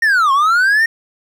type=linear two-way sweep; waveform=triangle; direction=down then up; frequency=1864.7 to 1059 to 1864.7 Hz; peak=-8 dBFS; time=0.02-0.86 s; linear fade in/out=5 ms; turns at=0.32 s; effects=none